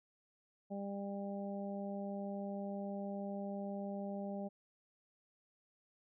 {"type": "harmonic tone", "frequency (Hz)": 199.3, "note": "G3", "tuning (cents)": 29, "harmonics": [1, 2, 3, 4], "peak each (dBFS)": [-41, -49, -45, -50], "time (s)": [0.7, 4.49], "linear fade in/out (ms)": 20, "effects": []}